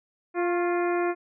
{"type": "harmonic tone with a mistuned harmonic", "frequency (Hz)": 349.2, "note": "F4", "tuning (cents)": 0, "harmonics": [1, 2, 3, 4, 5, 6, 7], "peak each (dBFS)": [-24, -30, -34, -36, -38, -40, -41], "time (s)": [0.34, 1.15], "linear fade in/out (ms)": 50, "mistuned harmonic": 3, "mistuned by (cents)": 45, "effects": []}